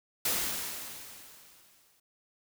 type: noise with exponential decay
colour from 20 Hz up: white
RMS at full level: -28 dBFS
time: 0.25-2 s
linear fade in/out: 5 ms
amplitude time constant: 380 ms
effects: none